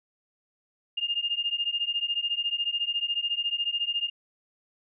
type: beating tone pair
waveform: sine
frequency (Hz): 2816 / 2830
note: F7 / F7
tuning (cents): +14 / +22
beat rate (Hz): 14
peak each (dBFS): -29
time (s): 0.97-4.1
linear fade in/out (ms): 10
effects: none